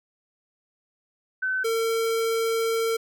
sine / square tone pair in turn, 1521 / 453.6 Hz, F#6 / A#4, +47 / -47 cents, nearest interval octave + major sixth, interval 2094 cents, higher first, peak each -23 dBFS, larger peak neither, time 1.42-1.64 / 1.64-2.97 s, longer second, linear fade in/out 10 ms, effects none

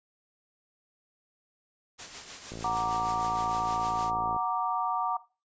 white noise with tremolo, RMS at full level -40 dBFS, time 1.98-4.11 s, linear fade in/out 20 ms, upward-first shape sine, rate 6.5 Hz, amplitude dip 50%
click train, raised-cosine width 2 ms, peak -27 dBFS, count 105, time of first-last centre 2.52-4.364 s, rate 56.4 Hz
sine chord, Gb augmented, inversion none, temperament equal, 740 / 932.3 / 1174.7 Hz, Gb5 / Bb5 / D6, 0 / 0 / 0 cents, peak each -31 dBFS, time 2.64-5.17 s, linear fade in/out 5 ms
effects noise-tail reverb RT60 0.3 s tail -17 dB re dry + resampled to 16000 Hz

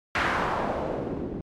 white noise with low-pass filter sweep, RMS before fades -28 dBFS, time 0.15-1.41 s, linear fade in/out 2 ms, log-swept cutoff 1800 to 260 Hz, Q 1.5, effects MP3 96 kbps

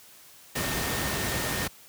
sine tone in noise, 1828 Hz, A#6, 34 cents flat, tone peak -37 dBFS, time 0.55-1.68 s, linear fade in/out 10 ms, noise pink, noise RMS -29 dBFS, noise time 0.55-1.68 s, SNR -11 dB, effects white hiss -52 dBFS RMS until 1.88 s + high-pass 60 Hz 12 dB/octave

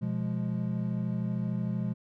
triangle chord, F diminished, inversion second, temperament equal, 123.47 / 174.61 / 207.7 Hz, Cb3 / F3 / Ab3, 0 / 0 / 0 cents, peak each -31 dBFS, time 0.01-1.94 s, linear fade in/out 20 ms, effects none

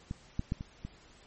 clicks, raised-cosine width 5 ms, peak -23 / -18 / -18 / -26 / -26 dBFS, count 5, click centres 0.111 / 0.394 / 0.521 / 0.609 / 0.85 s, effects pink hiss -58 dBFS RMS until 1.26 s + MP3 32 kbps

